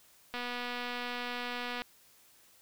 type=click train; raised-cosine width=0.3 ms; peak=-22 dBFS; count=362; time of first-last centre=0.34-1.82 s; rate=244 Hz; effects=white hiss -62 dBFS RMS until 2.61 s